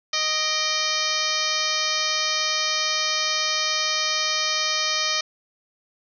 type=harmonic tone with a mistuned harmonic; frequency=622.3 Hz; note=D#5; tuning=in tune; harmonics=1 / 2 / 3 / 4 / 5 / 6 / 7 / 8 / 9 / 10; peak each=-35 / -30 / -31 / -30 / -30 / -30 / -29 / -30 / -29 / -34 dBFS; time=0.13-5.21 s; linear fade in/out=5 ms; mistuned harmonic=4; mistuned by=-84 cents; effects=none

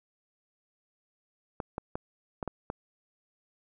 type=clicks; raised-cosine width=1 ms; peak=-19 dBFS; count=6; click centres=1.602 / 1.781 / 1.955 / 2.428 / 2.477 / 2.701 s; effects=none

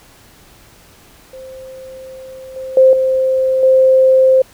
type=tone with level steps; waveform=sine; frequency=523.3 Hz; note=C5; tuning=in tune; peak=-30 / -23 / -4 / -11 / -6 dBFS; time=1.33-4.42 s; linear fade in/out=5 ms; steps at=2.56 / 2.77 / 2.93 / 3.63 s; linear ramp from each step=2 ms; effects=pink hiss -45 dBFS RMS until 4.53 s

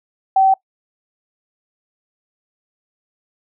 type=tone; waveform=sine; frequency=769 Hz; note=G5; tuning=33 cents flat; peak=-9 dBFS; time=0.36-0.54 s; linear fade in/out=5 ms; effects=noise-tail reverb RT60 0.1 s tail -23 dB re dry

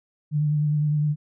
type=tone with vibrato; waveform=sine; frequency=149.6 Hz; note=D3; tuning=32 cents sharp; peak=-19 dBFS; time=0.31-1.16 s; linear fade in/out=50 ms; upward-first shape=triangle; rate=9.8 Hz; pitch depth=33 cents each way; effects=none

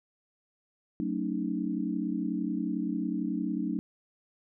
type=chord; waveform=sine; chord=D# half-diminished seventh; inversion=first; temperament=just; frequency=186.68 / 224 / 280 / 311.1 Hz; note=F#3 / A3 / C#4 / D#4; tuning=+16 / +31 / +18 / 0 cents; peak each=-34 dBFS; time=1-3.79 s; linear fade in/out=0 ms; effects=none

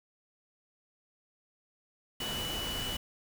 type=tone in noise; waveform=sine; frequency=2960 Hz; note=F#7; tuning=in tune; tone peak=-36 dBFS; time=2.2-2.97 s; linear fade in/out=5 ms; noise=pink; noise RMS=-38 dBFS; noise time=2.2-2.97 s; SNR=-1 dB; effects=none

